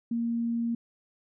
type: tone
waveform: sine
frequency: 233.1 Hz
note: A#3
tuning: in tune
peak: -26 dBFS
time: 0.11-0.75 s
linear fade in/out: 5 ms
effects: none